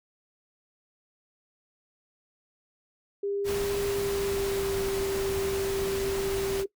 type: tone with pitch glide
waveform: sine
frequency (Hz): 401.3 to 390.8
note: G4 to G4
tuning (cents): +41 to -5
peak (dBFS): -27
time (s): 3.23-6.66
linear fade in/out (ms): 5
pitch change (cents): -46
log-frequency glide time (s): 3.8-4.86
type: noise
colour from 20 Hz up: pink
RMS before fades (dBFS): -35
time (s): 3.44-6.65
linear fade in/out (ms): 50
effects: noise-tail reverb RT60 0.1 s tail -18 dB re dry